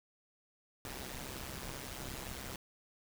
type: noise with amplitude modulation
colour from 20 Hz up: pink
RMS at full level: -41 dBFS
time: 0.85-2.56 s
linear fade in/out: 2 ms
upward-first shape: sine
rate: 132 Hz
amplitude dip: 75%
effects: none